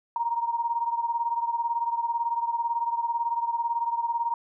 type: beating tone pair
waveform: sine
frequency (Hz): 932.3 / 950.3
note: A#5 / A#5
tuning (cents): 0 / +33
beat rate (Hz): 18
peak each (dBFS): -26 / -30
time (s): 0.16-4.34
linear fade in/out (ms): 2
effects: none